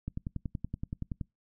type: click train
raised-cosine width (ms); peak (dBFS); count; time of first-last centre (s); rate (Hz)
5; -22; 13; 0.08-1.212; 10.6
effects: noise-tail reverb RT60 0.2 s tail -26 dB re dry